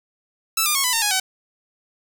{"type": "tone with pitch steps", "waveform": "5% pulse", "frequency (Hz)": [1318.5, 1202.1, 1096, 999.2, 911, 830.6, 757.3], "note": ["E6", "D6", "C#6", "B5", "A#5", "G#5", "F#5"], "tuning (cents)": [0, 40, -20, 20, -40, 0, 40], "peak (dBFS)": -6, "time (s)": [0.57, 1.2], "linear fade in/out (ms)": 5, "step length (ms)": 90, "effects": ["7-bit"]}